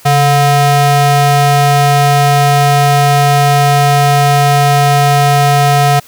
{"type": "ring-modulated tone", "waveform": "square", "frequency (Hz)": 288.6, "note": "D4", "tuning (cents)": -30, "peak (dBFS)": -4, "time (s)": [0.05, 6], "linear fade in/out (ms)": 10, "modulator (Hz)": 428, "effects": ["white hiss -40 dBFS RMS until 6.07 s"]}